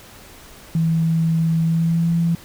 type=tone with pitch glide; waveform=sine; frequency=163.2 to 167.98 Hz; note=E3 to E3; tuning=-17 to +33 cents; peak=-15 dBFS; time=0.75-2.35 s; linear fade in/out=2 ms; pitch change=+50 cents; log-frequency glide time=1.63-2.11 s; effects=pink hiss -43 dBFS RMS until 2.44 s